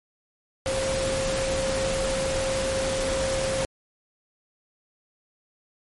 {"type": "tone in noise", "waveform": "sine", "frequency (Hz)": 533, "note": "C5", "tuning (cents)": 32, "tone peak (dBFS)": -25, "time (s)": [0.66, 3.65], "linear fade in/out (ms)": 0, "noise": "pink", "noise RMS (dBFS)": -29, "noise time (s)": [0.66, 3.65], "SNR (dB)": 1, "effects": ["MP3 48 kbps"]}